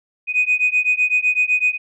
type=beating tone pair; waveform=sine; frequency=2489 / 2496.9 Hz; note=D#7 / D#7; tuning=0 / +5 cents; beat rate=7.9 Hz; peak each=-17 dBFS; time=0.27-1.78 s; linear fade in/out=50 ms; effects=tanh soft clip ceiling -8 dBFS